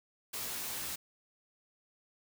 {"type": "noise with comb filter", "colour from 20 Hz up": "white", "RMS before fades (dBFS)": -39, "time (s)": [0.33, 0.96], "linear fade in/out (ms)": 10, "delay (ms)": 18, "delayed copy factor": 0.6, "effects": []}